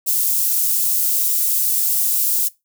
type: high-pass noise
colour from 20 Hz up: white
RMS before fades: -18 dBFS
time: 0.06-2.49 s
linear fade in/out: 20 ms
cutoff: 9300 Hz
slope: 12 dB/octave
effects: noise-tail reverb RT60 0.2 s tail -20 dB re dry